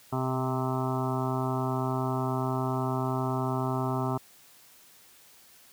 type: harmonic tone with a mistuned harmonic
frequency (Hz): 130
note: C3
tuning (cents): -11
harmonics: 1 / 2 / 3 / 5 / 6 / 7 / 8 / 9 / 10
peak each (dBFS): -30 / -33 / -35 / -37 / -38 / -38 / -39 / -40 / -40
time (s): 0.12-4.18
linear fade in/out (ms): 10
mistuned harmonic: 1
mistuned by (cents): -23
effects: white hiss -56 dBFS RMS until 5.72 s + high-pass 60 Hz 12 dB/octave